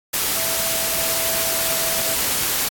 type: tone in noise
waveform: sine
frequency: 659 Hz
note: E5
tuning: 1 cent flat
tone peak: -30 dBFS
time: 0.35-2.16 s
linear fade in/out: 10 ms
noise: white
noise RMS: -21 dBFS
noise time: 0.13-2.69 s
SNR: -12 dB
effects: AAC 64 kbps